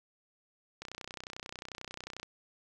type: click train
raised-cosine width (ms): 0.2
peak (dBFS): -24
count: 45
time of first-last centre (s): 0.82-2.23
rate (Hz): 31.2
effects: none